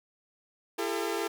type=tone cluster; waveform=sawtooth; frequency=338.4 / 404.5 / 448 Hz; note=E4 / G#4 / A4; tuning=+45 / -46 / +31 cents; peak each=-30 dBFS; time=0.78-1.28 s; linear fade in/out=10 ms; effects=none